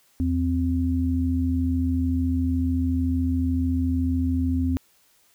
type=tone pair together; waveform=sine; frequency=82.09 / 260 Hz; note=E2 / C4; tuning=-7 / -11 cents; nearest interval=octave + minor sixth; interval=1996 cents; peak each=-23 dBFS; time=0.2-4.77 s; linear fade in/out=0 ms; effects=white hiss -61 dBFS RMS until 5.34 s